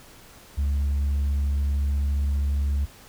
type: tone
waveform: sine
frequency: 70.6 Hz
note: C#2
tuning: 32 cents sharp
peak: -18 dBFS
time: 0.57-2.86 s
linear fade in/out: 20 ms
effects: tanh soft clip ceiling -20 dBFS + pink hiss -49 dBFS RMS until 3.08 s